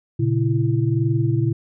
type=tone cluster; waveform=sine; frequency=117.6 / 139.3 / 333.3 Hz; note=A#2 / C#3 / E4; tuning=+16 / +9 / +19 cents; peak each=-19 / -21 / -24 dBFS; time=0.19-1.53 s; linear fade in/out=10 ms; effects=none